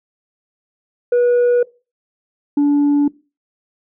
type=tone pair in turn; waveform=sine; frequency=485.6 / 288.7 Hz; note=B4 / D4; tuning=-29 / -30 cents; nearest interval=major sixth; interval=901 cents; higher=first; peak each=-8 dBFS; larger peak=neither; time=1.12-1.63 / 2.57-3.08 s; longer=neither; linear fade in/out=5 ms; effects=noise-tail reverb RT60 0.3 s tail -22 dB re dry + tanh soft clip ceiling -10 dBFS